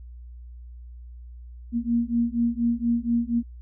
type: beating tone pair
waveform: sine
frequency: 233.1 / 237.3 Hz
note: A#3 / A#3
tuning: 0 / +31 cents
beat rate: 4.2 Hz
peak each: -24 dBFS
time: 1.72-3.43 s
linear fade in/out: 50 ms
effects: added 60 Hz sine -39 dBFS peak until 3.61 s